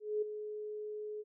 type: tone with ADSR envelope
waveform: sine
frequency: 423.5 Hz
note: G#4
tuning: 34 cents sharp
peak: -29 dBFS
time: 0-1.24 s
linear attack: 220 ms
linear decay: 10 ms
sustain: -10 dB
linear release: 38 ms
effects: none